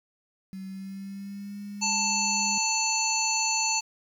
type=tone with pitch glide; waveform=sine; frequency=190.8 to 203.3 Hz; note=G3 to G#3; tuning=-47 to -37 cents; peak=-35 dBFS; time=0.53-2.58 s; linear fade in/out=0 ms; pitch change=+110 cents; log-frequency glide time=0.68-1.6 s
type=harmonic tone; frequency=883 Hz; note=A5; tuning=6 cents sharp; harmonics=1 / 3 / 5 / 7 / 8; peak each=-30 / -30 / -30 / -30 / -30 dBFS; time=1.81-3.81 s; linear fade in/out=20 ms
effects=9-bit